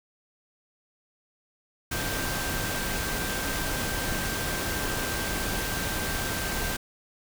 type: tone in noise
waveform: sine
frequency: 1569 Hz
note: G6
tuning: 1 cent sharp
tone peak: -36 dBFS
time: 1.91-6.77 s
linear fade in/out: 10 ms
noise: pink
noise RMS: -30 dBFS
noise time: 1.91-6.77 s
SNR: -9 dB
effects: none